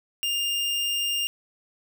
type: tone pair together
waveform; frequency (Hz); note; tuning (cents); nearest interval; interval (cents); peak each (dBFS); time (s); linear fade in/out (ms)
square; 2806 / 5607; F7 / F8; +8 / +6; octave; 1198; -25 / -36; 0.23-1.27; 0
effects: none